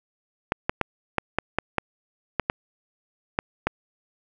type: clicks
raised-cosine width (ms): 0.5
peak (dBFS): -6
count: 11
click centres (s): 0.521 / 0.695 / 0.813 / 1.183 / 1.386 / 1.586 / 1.783 / 2.397 / 2.499 / 3.389 / 3.67
effects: none